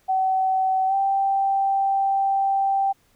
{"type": "tone with pitch glide", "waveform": "sine", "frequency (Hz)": [759, 783], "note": ["F#5", "G5"], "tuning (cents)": [44, -2], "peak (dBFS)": -18, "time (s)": [0.08, 2.93], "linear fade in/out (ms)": 20, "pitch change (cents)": 54, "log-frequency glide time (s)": [0.87, 0.94], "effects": ["pink hiss -62 dBFS RMS until 3.15 s"]}